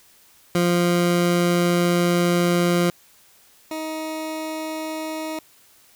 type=tone pair in turn; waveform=20% pulse; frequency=174.61 / 315 Hz; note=F3 / D#4; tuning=0 / +21 cents; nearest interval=minor seventh; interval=1021 cents; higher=second; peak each=-12 / -22 dBFS; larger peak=first; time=0.55-2.9 / 3.71-5.39 s; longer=first; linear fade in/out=2 ms; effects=white hiss -54 dBFS RMS until 5.95 s